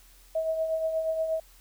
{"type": "tone with tremolo", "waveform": "sine", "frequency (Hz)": 642, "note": "E5", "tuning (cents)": -46, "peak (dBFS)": -23, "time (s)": [0.35, 1.4], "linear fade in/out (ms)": 5, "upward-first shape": "triangle", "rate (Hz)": 8.4, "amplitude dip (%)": 55, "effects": ["added 42 Hz sine -55 dBFS peak until 1.6 s", "white hiss -58 dBFS RMS until 1.6 s"]}